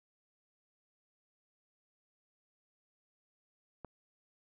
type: click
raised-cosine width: 1 ms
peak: -30 dBFS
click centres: 3.847 s
effects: none